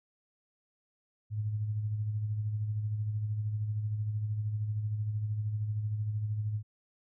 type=tone with tremolo; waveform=sine; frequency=106.4 Hz; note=G#2; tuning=42 cents sharp; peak=-28 dBFS; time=1.3-6.63 s; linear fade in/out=50 ms; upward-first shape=sine; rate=13 Hz; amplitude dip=45%; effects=none